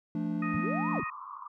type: chord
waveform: triangle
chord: D minor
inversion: first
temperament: equal with one note detuned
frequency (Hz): 171.91 / 220 / 293.7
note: F3 / A3 / D4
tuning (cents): -27 / 0 / 0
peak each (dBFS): -32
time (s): 0.15-1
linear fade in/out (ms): 2
type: harmonic tone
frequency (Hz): 622.3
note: D#5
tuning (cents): 0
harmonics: 2 / 3 / 4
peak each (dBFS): -35 / -39 / -41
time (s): 0.42-1.1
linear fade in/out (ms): 5
type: linear two-way sweep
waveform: sine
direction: up then down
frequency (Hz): 67.8 to 1100 to 67.8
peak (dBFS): -34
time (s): 0.54-1.04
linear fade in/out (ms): 5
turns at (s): 0.91
type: band-pass noise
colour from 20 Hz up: pink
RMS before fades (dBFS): -43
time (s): 0.88-1.48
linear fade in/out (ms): 10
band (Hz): 1000 to 1200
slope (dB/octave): 96
effects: none